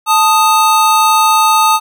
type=tone pair together; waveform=square; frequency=880 / 1244.5 Hz; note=A5 / D#6; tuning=0 / 0 cents; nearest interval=tritone; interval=600 cents; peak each=-11 dBFS; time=0.06-1.8 s; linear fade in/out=50 ms; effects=none